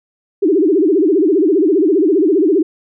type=tone with vibrato; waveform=sine; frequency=349.2 Hz; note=F4; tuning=in tune; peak=-9 dBFS; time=0.42-2.63 s; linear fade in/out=10 ms; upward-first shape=sine; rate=15 Hz; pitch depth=280 cents each way; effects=none